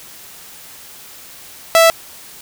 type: tone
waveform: sawtooth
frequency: 659.3 Hz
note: E5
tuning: in tune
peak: -3 dBFS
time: 1.75-1.9 s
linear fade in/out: 0 ms
effects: white hiss -38 dBFS RMS until 2.41 s